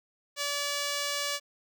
5% pulse tone, 575 Hz, D5, 37 cents flat, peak -18 dBFS, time 0.36-1.4 s, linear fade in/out 50 ms, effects none

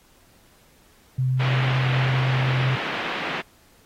sine tone with pitch glide, 129.1 to 129.92 Hz, C3 to C3, -23 to -12 cents, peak -19 dBFS, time 1.18-2.76 s, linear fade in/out 10 ms, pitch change +11 cents, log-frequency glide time 1.31-1.82 s
white band-pass noise, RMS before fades -29 dBFS, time 1.39-3.42 s, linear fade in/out 20 ms, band 150 to 2800 Hz, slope 24 dB/octave
effects pink hiss -57 dBFS RMS until 3.85 s + AAC 48 kbps

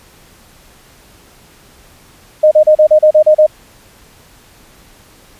sine tone bursts, 615 Hz, D#5, 20 cents flat, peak -3 dBFS, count 9, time 2.43-3.466 s, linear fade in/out 10 ms, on 84 ms, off 35 ms, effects pink hiss -44 dBFS RMS until 5.39 s + resampled to 32000 Hz

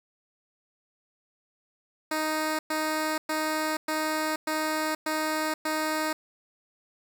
10% pulse tone bursts, 311.1 Hz, D#4, in tune, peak -18 dBFS, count 7, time 2.11-6.13 s, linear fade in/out 5 ms, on 480 ms, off 110 ms, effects none

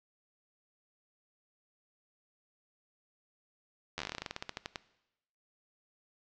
slowing click train, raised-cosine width 0.2 ms, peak -19 dBFS, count 20, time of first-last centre 3.98-4.758 s, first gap 11 ms, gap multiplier 1.13, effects noise-tail reverb RT60 0.9 s tail -18 dB re dry + low-pass 6000 Hz 12 dB/octave

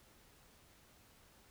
silence, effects pink hiss -65 dBFS RMS until 1.5 s

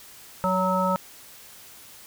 harmonic tone with a mistuned harmonic, 185 Hz, F#3, in tune, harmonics 1 / 3 / 5 / 7, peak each -26 / -26 / -26 / -26 dBFS, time 0.44-0.96 s, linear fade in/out 0 ms, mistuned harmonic 3, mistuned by +22 cents, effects white hiss -47 dBFS RMS until 2.06 s

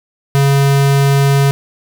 square tone, 139.1 Hz, C#3, 6 cents sharp, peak -9 dBFS, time 0.35-1.51 s, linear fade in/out 0 ms, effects none

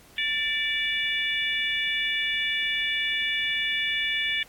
harmonic tone with a mistuned harmonic, 578 Hz, D5, 28 cents flat, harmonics 3 / 4 / 5 / 6, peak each -30 / -28 / -31 / -30 dBFS, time 0.18-4.43 s, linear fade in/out 2 ms, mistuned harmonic 3, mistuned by +40 cents, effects pink hiss -53 dBFS RMS until 4.48 s + AAC 64 kbps

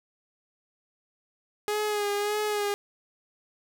sawtooth tone with vibrato, 415.3 Hz, G#4, in tune, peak -22 dBFS, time 1.68-2.74 s, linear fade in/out 0 ms, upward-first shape sine, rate 1.7 Hz, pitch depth 35 cents each way, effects none

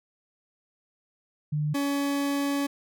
sine / 40% pulse tone pair in turn, 150 / 281.9 Hz, D3 / C#4, +37 / +29 cents, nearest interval major seventh, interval 1092 cents, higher second, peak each -24 dBFS, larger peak neither, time 1.52-1.74 / 1.74-2.67 s, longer second, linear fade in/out 10 ms, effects none

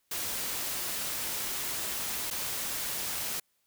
white noise with dropouts, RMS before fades -34 dBFS, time 0.11-3.4 s, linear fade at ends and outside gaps 5 ms, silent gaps 2.303-2.309 s, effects white hiss -74 dBFS RMS until 3.66 s

